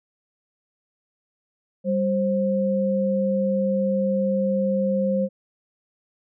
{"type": "tone pair together", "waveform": "sine", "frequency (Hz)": [196, 528.9], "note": ["G3", "C5"], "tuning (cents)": [0, 19], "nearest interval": "octave + perfect fourth", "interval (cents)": 1719, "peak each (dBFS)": -22, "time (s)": [1.84, 5.29], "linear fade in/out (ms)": 50, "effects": []}